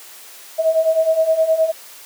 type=beating tone pair; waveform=sine; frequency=636 / 645.6 Hz; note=D#5 / E5; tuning=+38 / -36 cents; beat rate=9.6 Hz; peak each=-18 / -14 dBFS; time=0.58-1.72 s; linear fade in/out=20 ms; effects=white hiss -40 dBFS RMS until 2.05 s + high-pass 400 Hz 12 dB/octave